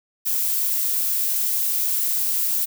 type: noise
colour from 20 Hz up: violet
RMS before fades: -22 dBFS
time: 0.25-2.66 s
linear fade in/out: 20 ms
effects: none

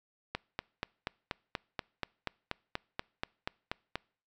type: click train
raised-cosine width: 0.3 ms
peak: -17 dBFS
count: 16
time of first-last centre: 0.35-3.956 s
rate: 4.16 Hz
effects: noise-tail reverb RT60 0.5 s tail -26 dB re dry

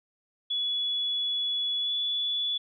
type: tone with pitch glide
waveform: sine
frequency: 3400 to 3432 Hz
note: G#7 to A7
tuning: +40 to -44 cents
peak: -26 dBFS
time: 0.5-2.58 s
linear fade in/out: 10 ms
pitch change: +16 cents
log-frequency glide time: 1.78-1.92 s
effects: none

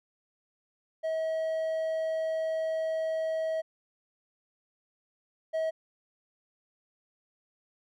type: tone pair in turn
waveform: triangle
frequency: 641 / 641 Hz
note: E5 / E5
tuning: -49 / -49 cents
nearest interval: unison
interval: 0 cents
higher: neither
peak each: -26 / -25 dBFS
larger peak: second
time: 1.03-3.62 / 5.53-5.71 s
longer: first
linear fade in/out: 20 ms
effects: none

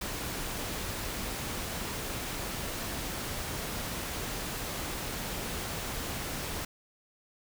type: noise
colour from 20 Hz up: pink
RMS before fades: -36 dBFS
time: 0.01-6.65 s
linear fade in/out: 5 ms
effects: none

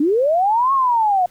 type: linear two-way sweep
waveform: sine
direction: up then down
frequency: 273.5 to 1105 to 701 Hz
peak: -13 dBFS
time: 0-1.26 s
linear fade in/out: 5 ms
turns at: 0.73 s
effects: pink hiss -53 dBFS RMS until 1.3 s

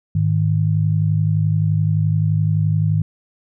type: tone pair together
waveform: sine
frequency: 103.92 / 155.56 Hz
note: G#2 / D#3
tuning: +2 / 0 cents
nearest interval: perfect fifth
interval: 698 cents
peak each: -17 dBFS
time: 0.15-3.02 s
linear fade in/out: 5 ms
effects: none

